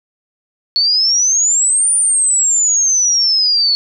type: exponential two-way sweep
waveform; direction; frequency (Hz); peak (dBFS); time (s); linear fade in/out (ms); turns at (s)
sine; up then down; 4389 to 9397 to 4389; -10; 0.76-3.75; 0; 1.93
effects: none